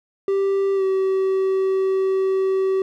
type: tone with pitch glide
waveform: triangle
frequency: 392 to 382.4 Hz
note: G4 to G4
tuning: 0 to -43 cents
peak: -15 dBFS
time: 0.28-2.82 s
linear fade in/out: 2 ms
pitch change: -43 cents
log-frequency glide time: 0.75-0.83 s
effects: none